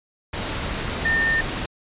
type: tone in noise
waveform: sine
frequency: 1814 Hz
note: A#6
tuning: 48 cents flat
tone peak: -18 dBFS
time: 1.05-1.41 s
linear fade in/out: 5 ms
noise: pink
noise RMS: -27 dBFS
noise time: 0.33-1.66 s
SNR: +6 dB
effects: resampled to 8000 Hz